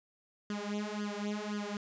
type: tone with flanger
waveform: sawtooth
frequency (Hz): 207.7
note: G#3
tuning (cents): 0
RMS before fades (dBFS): -37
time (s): 0.5-1.77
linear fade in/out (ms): 2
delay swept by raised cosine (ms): 0.62 to 4.52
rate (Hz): 1.9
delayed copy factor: +0.9
effects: resampled to 16000 Hz